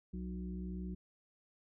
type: harmonic tone with a mistuned harmonic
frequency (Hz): 61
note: B1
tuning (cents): -21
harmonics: 1 / 3 / 5 / 6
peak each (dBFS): -43 / -41 / -52 / -53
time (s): 0.13-0.95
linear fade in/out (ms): 10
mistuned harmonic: 1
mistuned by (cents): +48
effects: none